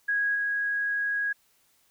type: tone with level steps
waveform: sine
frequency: 1652 Hz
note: G#6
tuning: 10 cents flat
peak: -23 / -25 dBFS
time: 0.08-1.33 s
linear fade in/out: 10 ms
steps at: 0.35 s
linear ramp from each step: 5 ms
effects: white hiss -66 dBFS RMS until 1.9 s